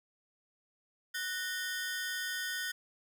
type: ring-modulated tone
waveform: sawtooth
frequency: 1661.2 Hz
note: G#6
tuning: in tune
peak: -28 dBFS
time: 1.14-2.72 s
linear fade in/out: 10 ms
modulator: 181 Hz
effects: none